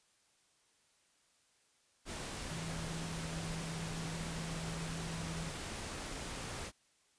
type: tone in noise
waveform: sine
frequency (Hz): 163.5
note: E3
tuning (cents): -14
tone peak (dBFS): -41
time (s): 2.49-5.52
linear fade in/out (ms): 50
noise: pink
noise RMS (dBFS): -43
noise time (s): 2.05-6.72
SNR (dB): -1
effects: white hiss -72 dBFS RMS until 7.18 s + resampled to 22050 Hz